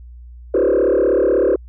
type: tone with frequency modulation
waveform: sine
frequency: 440 Hz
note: A4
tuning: in tune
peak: -10 dBFS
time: 0.54-1.56 s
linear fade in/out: 5 ms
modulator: 36.2 Hz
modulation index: 2.9
effects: tanh soft clip ceiling -10 dBFS + added 60 Hz sine -35 dBFS peak until 1.68 s